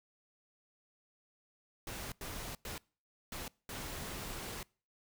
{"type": "noise bursts at uneven times", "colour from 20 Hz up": "pink", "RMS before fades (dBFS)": -43, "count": 5, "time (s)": [[1.87, 2.12], [2.21, 2.55], [2.65, 2.78], [3.32, 3.48], [3.69, 4.63]], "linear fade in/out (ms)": 2, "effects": ["noise-tail reverb RT60 0.4 s tail -25 dB re dry"]}